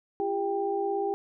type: tone cluster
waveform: sine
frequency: 343.4 / 400.6 / 791 Hz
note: F4 / G4 / G5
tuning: -29 / +38 / +15 cents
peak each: -34 / -28 / -31 dBFS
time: 0.2-1.14 s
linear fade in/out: 0 ms
effects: none